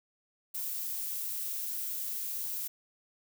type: noise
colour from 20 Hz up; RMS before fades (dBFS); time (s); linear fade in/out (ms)
violet; -36; 0.54-2.68; 10
effects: none